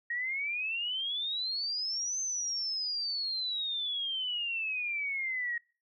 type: exponential two-way sweep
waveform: sine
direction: up then down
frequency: 1873 to 6272 to 1873 Hz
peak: -31 dBFS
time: 0.1-5.58 s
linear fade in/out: 5 ms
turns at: 2.2 s
effects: noise-tail reverb RT60 0.4 s tail -26 dB re dry